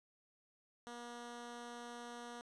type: tone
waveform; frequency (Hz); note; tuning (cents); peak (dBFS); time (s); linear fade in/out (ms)
10% pulse; 239.2; A#3; +45; -39; 0.87-2.41; 0
effects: resampled to 22050 Hz + 12-bit